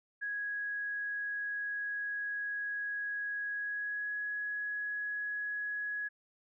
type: tone with pitch glide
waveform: sine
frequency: 1661.2 to 1676.6 Hz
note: G#6 to G#6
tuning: 0 to +16 cents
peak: -34 dBFS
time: 0.21-6.09 s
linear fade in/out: 20 ms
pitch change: +16 cents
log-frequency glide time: 3.53-4.14 s
effects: none